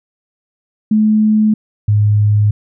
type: tone pair in turn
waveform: sine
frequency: 214.9 / 104.63 Hz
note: A3 / G#2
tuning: -41 / +13 cents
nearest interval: octave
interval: 1246 cents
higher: first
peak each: -8 dBFS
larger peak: neither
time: 0.91-1.54 / 1.88-2.51 s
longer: neither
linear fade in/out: 5 ms
effects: none